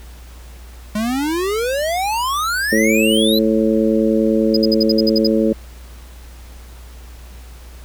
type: exponential sweep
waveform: square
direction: up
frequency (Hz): 206 to 4117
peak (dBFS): -18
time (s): 0.95-3.39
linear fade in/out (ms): 5
type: harmonic tone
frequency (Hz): 110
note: A2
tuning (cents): 0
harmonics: 2 / 3 / 4 / 5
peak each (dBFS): -16 / -18 / -19 / -20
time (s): 2.72-5.53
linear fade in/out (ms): 5
type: tone bursts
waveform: triangle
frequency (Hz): 4978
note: D#8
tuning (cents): 0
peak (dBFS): -15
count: 9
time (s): 4.54-5.272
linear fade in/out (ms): 5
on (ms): 28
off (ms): 60
effects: added 60 Hz sine -35 dBFS peak until 7.84 s + pink hiss -45 dBFS RMS until 7.84 s